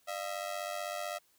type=ring-modulated tone; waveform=sawtooth; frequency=649 Hz; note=E5; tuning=27 cents flat; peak=-29 dBFS; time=0.07-1.19 s; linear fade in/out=20 ms; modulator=47.9 Hz; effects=white hiss -69 dBFS RMS until 1.38 s